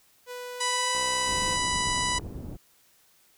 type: tone with pitch glide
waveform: sawtooth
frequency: 493.9 to 511.9 Hz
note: B4 to C5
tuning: 0 to -38 cents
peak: -32 dBFS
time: 0.26-1.58 s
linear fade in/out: 50 ms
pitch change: +62 cents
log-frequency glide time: 0.56-0.94 s
type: harmonic tone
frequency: 988 Hz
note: B5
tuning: in tune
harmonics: 1 / 2 / 3 / 4 / 5 / 6 / 7 / 8 / 9 / 10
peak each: -29 / -32 / -34 / -35 / -36 / -37 / -37 / -38 / -39 / -39 dBFS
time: 0.6-2.19 s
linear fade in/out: 10 ms
type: click train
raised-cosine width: 1 ms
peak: -28 dBFS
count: 81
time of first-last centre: 0.95-2.196 s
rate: 64.2 Hz
type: low-pass noise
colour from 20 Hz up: pink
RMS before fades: -37 dBFS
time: 1.26-2.57 s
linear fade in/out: 20 ms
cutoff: 350 Hz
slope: 12 dB/octave
effects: white hiss -62 dBFS RMS until 3.37 s